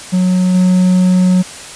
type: tone with level steps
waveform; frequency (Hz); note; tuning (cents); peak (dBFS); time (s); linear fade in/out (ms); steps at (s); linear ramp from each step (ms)
triangle; 183.2; F#3; -17; -7 / -5; 0.12-1.43; 20; 0.54; 10
effects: white hiss -30 dBFS RMS until 1.75 s + resampled to 22050 Hz